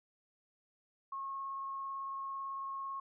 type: tone with vibrato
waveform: sine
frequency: 1088 Hz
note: C#6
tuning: 33 cents flat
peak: -38 dBFS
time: 1.12-3 s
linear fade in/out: 5 ms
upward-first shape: triangle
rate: 18 Hz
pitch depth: 10 cents each way
effects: none